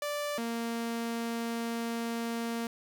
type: tone pair in turn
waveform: sawtooth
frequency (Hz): 586 / 231.8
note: D5 / A#3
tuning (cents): -4 / -10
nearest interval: octave + major third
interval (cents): 1606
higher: first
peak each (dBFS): -28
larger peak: neither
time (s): 0.02-0.38 / 0.38-2.67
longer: second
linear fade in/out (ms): 2
effects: none